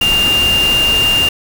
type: tone in noise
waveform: sine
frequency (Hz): 2800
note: F7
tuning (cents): +4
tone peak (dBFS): -10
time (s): 0.01-1.29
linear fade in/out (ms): 5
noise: pink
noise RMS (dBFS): -20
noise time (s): 0.01-1.29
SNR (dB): +7
effects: none